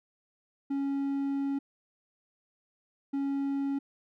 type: tone pair in turn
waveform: triangle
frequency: 277.2 / 277.2 Hz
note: C#4 / C#4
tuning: 0 / 0 cents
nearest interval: unison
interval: 0 cents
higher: neither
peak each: -26 dBFS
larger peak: neither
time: 0.7-1.59 / 3.13-3.79 s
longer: first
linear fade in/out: 10 ms
effects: none